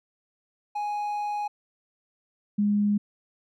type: tone pair in turn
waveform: triangle / sine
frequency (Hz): 830.6 / 206.1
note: G#5 / G#3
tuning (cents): 0 / -13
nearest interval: 2 octaves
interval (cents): 2413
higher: first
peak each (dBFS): -25 / -20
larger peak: second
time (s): 0.75-1.48 / 2.58-2.98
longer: first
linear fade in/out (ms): 10
effects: none